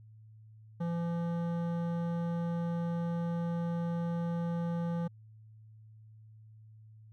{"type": "tone with hard clipping", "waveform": "triangle", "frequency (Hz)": 170, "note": "F3", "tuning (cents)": -46, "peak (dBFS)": -33, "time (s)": [0.8, 5.08], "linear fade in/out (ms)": 10, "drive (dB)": 17, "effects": ["added 109 Hz sine -52 dBFS peak until 7.12 s"]}